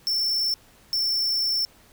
square tone bursts at uneven times, 5390 Hz, E8, 38 cents sharp, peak -22 dBFS, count 2, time 0.07-0.54 / 0.93-1.65 s, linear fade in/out 0 ms, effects pink hiss -55 dBFS RMS until 1.92 s

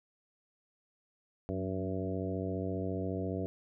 harmonic tone with a mistuned harmonic, 94.6 Hz, F#2, 39 cents sharp, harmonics 1 / 2 / 3 / 4 / 5 / 6 / 7, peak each -38 / -39 / -39 / -41 / -41 / -45 / -43 dBFS, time 1.49-3.46 s, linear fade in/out 0 ms, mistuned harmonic 2, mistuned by -40 cents, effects none

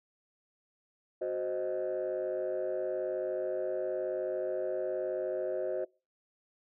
sine chord, C diminished, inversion second, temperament equal, 370 / 523.3 / 622.3 Hz, Gb4 / C5 / Eb5, 0 / 0 / 0 cents, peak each -34 dBFS, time 1.21-5.85 s, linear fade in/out 10 ms, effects noise-tail reverb RT60 0.3 s tail -24 dB re dry + tanh soft clip ceiling -26 dBFS

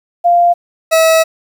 sine / 40% pulse tone pair in turn, 696 / 646.8 Hz, F5 / E5, -6 / -33 cents, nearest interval minor second, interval 127 cents, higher first, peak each -6 dBFS, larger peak neither, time 0.24-0.54 / 0.91-1.24 s, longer second, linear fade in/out 20 ms, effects 8-bit

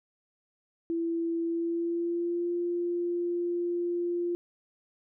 sine tone with pitch glide, 333.9 to 347.9 Hz, E4 to F4, +22 to -7 cents, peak -27 dBFS, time 0.9-4.35 s, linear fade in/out 0 ms, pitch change +71 cents, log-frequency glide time 1.43-2.53 s, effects none

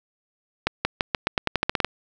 accelerating click train, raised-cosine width 0.3 ms, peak -4 dBFS, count 13, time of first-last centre 0.67-1.846 s, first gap 180 ms, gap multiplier 0.88, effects none

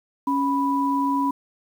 sine tone pair together, 277.2 / 986.3 Hz, C#4 / B5, 0 / -3 cents, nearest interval octave + minor seventh, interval 2197 cents, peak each -22 dBFS, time 0.27-1.31 s, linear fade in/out 5 ms, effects 8-bit

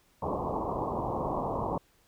white low-pass noise, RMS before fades -32 dBFS, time 0.22-1.78 s, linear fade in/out 5 ms, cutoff 1100 Hz, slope 96 dB/octave, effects pink hiss -66 dBFS RMS until 2.07 s

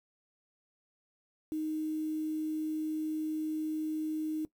sine tone with quantisation, 311.1 Hz, D#4, in tune, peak -31 dBFS, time 1.52-4.45 s, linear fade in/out 0 ms, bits 9, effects noise-tail reverb RT60 0.1 s tail -19 dB re dry

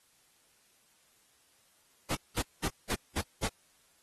pink noise bursts, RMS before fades -32 dBFS, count 6, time 2.1-3.48 s, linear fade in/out 10 ms, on 55 ms, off 210 ms, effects white hiss -67 dBFS RMS until 4.02 s + AAC 32 kbps

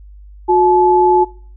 sine tone pair together, 362.4 / 862 Hz, F#4 / A5, -36 / -36 cents, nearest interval octave + minor third, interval 1500 cents, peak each -11 dBFS, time 0.48-1.25 s, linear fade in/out 20 ms, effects noise-tail reverb RT60 0.5 s tail -23 dB re dry + added 50 Hz sine -35 dBFS peak until 1.56 s

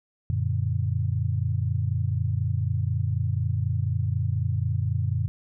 sine chord, Gb augmented, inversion none, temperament equal, 92.5 / 116.54 / 146.83 Hz, Gb2 / Bb2 / D3, 0 / 0 / 0 cents, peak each -26 / -26 / -30 dBFS, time 0.3-5.28 s, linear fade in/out 0 ms, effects none

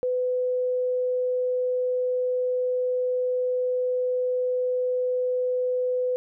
sine tone, 502 Hz, B4, 28 cents sharp, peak -22 dBFS, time 0.03-6.16 s, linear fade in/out 0 ms, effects none

